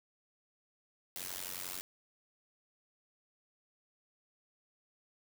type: noise with amplitude modulation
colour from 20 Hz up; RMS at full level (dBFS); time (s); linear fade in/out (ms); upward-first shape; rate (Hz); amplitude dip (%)
white; -38; 1.16-1.81; 0; sine; 91.2; 100
effects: none